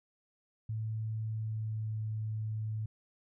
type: tone with pitch glide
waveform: sine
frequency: 110 to 108.8 Hz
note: A2 to A2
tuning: 0 to -19 cents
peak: -33 dBFS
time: 0.69-2.86 s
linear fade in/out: 5 ms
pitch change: -19 cents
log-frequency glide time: 1.24-2.01 s
effects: none